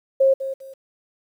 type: tone with echo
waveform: sine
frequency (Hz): 537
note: C5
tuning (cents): +45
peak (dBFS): -12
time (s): 0.2-0.34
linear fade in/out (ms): 10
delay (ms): 200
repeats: 2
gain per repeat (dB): -12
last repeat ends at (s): 0.74
effects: 9-bit